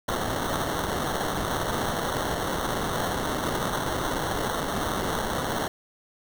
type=noise with sample-and-hold; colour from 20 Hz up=white; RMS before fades=-28 dBFS; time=0.08-5.68 s; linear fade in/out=5 ms; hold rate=2450 Hz; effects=none